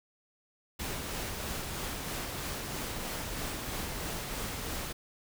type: noise with tremolo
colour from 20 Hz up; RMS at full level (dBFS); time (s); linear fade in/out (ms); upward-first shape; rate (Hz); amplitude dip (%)
pink; -36; 0.79-4.93; 10; sine; 3.1; 25
effects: none